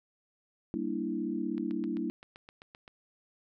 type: chord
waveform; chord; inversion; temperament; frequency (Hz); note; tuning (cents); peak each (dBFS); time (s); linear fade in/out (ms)
sine; E half-diminished seventh; first; equal; 196 / 233.1 / 293.7 / 329.6; G3 / Bb3 / D4 / E4; 0 / 0 / 0 / 0; -38 / -36 / -36 / -35; 0.74-2.1; 0
type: click train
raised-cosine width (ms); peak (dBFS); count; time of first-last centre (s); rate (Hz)
0.3; -33; 11; 1.58-2.879; 7.7
effects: none